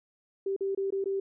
sine tone with dropouts, 390.5 Hz, G4, 7 cents flat, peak -27 dBFS, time 0.46-1.2 s, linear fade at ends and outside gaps 5 ms, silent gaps 0.564-0.607 / 0.749-0.774 / 0.905-0.923 / 1.042-1.057 s, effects none

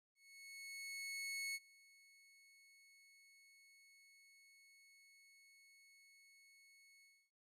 sawtooth tone with ADSR envelope, 2199 Hz, C#7, 14 cents flat, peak -38 dBFS, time 0.15-7.31 s, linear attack 1400 ms, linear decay 38 ms, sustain -24 dB, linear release 280 ms, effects resampled to 32000 Hz

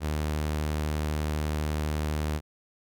sawtooth tone, 76 Hz, D#2, 40 cents flat, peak -23 dBFS, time 0-2.41 s, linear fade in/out 50 ms, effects none

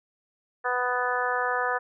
harmonic tone, 248.2 Hz, B3, 9 cents sharp, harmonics 2 / 3 / 4 / 5 / 6 / 7, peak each -31 / -31 / -31 / -31 / -31 / -31 dBFS, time 0.64-1.79 s, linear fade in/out 20 ms, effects none

